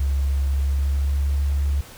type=tone with pitch glide; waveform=sine; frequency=68.8 to 70.61 Hz; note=C#2 to C#2; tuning=-12 to +33 cents; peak=-18 dBFS; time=0-1.81 s; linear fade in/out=5 ms; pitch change=+45 cents; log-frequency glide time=0.56-1.4 s; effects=pink hiss -43 dBFS RMS until 1.97 s